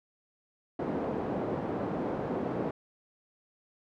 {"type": "band-pass noise", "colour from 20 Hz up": "pink", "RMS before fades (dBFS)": -33, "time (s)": [0.79, 2.71], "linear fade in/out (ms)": 5, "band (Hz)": [210, 640], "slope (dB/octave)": 12, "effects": []}